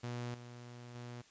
sawtooth tone with level steps, 121.1 Hz, B2, 34 cents flat, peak -35 / -45 / -41 dBFS, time 0.03-1.22 s, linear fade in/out 10 ms, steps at 0.34 / 0.95 s, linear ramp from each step 2 ms, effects white hiss -64 dBFS RMS until 1.3 s + resampled to 16000 Hz

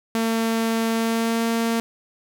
sawtooth tone with pitch glide, 226.3 to 229.1 Hz, A3 to A#3, +49 to -30 cents, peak -16 dBFS, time 0.15-1.8 s, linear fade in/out 0 ms, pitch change +21 cents, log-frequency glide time 0.9-1.45 s, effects none

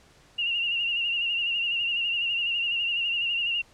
sine tone with vibrato, 2794 Hz, F7, in tune, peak -24 dBFS, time 0.38-3.62 s, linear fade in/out 10 ms, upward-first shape sine, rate 12 Hz, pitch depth 51 cents each way, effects pink hiss -57 dBFS RMS until 3.73 s + low-pass 8000 Hz 12 dB/octave

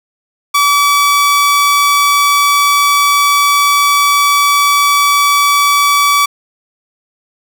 sawtooth tone, 1147 Hz, D6, 41 cents flat, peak -4 dBFS, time 0.54-6.26 s, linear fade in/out 10 ms, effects none

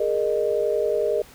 sine chord, Ab suspended second, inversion none, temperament equal with one note detuned, 415.3 / 466.2 / 612.6 Hz, Ab4 / Bb4 / Eb5, 0 / 0 / -27 cents, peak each -24 dBFS, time 0-1.22 s, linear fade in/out 5 ms, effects pink hiss -48 dBFS RMS until 1.34 s

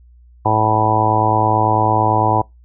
harmonic tone, 109 Hz, A2, 16 cents flat, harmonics 1 / 2 / 3 / 4 / 5 / 6 / 7 / 8 / 9, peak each -19 / -28 / -23 / -25 / -24 / -24 / -18 / -20 / -18 dBFS, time 0.45-2.42 s, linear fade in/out 10 ms, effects noise-tail reverb RT60 0.2 s tail -26 dB re dry + added 60 Hz sine -43 dBFS peak until 2.64 s

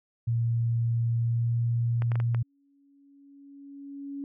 sine tone with pitch glide, 116.54 to 117.69 Hz, A#2 to A#2, 0 to +17 cents, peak -23 dBFS, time 0.27-2.43 s, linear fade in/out 10 ms, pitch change +17 cents, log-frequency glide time 1.18-1.57 s
clicks, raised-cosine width 0.5 ms, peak -22 dBFS, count 5, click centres 2.021 / 2.118 / 2.156 / 2.201 / 2.347 s
sine tone with exponential growth, 280 Hz, C#4, 18 cents sharp, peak -32 dBFS, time 2.17-4.24 s, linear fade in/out 1 ms, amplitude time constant 450 ms
effects none

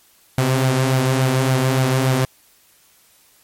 sawtooth tone with flanger, 130.81 Hz, C3, in tune, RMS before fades -17 dBFS, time 0.38-2.25 s, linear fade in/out 2 ms, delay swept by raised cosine 1.3 to 5.9 ms, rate 3.5 Hz, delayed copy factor +0.5, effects white hiss -54 dBFS RMS until 3.43 s + MP3 64 kbps

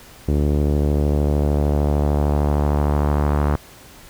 sawtooth tone with low-pass filter sweep, 73.2 Hz, D2, 5 cents flat, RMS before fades -18 dBFS, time 0.28-3.56 s, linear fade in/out 5 ms, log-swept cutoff 390 to 1200 Hz, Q 1.5, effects pink hiss -44 dBFS RMS until 4.09 s

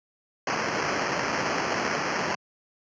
white noise with sample-and-hold, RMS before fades -27 dBFS, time 0.47-2.35 s, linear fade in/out 2 ms, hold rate 3675 Hz, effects high-pass 150 Hz 12 dB/octave + resampled to 16000 Hz

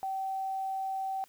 sine tone with quantisation, 770 Hz, G5, 31 cents flat, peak -31 dBFS, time 0.03-1.24 s, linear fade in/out 0 ms, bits 10, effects white hiss -62 dBFS RMS until 1.28 s

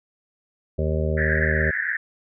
harmonic tone, 77.78 Hz, D#2, in tune, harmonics 1 / 2 / 3 / 5 / 6 / 7 / 8, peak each -23 / -27 / -32 / -29 / -33 / -30 / -33 dBFS, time 0.78-1.71 s, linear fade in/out 10 ms
pink band-pass noise, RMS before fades -25 dBFS, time 1.17-1.97 s, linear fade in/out 5 ms, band 1600 to 1900 Hz, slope 96 dB/octave
effects none

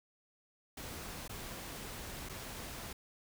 pink noise with dropouts, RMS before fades -45 dBFS, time 0.77-2.93 s, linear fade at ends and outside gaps 5 ms, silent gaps 1.279-1.293 / 2.289-2.294 s, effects none

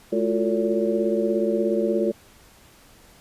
sine tone cluster, 213.8 / 344.6 / 361.4 / 450.3 / 568 Hz, A3 / F4 / F#4 / A4 / C#5, -49 / -23 / -41 / +40 / +42 cents, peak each -26 dBFS, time 0.12-2.12 s, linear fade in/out 10 ms, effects pink hiss -52 dBFS RMS until 3.2 s + resampled to 32000 Hz

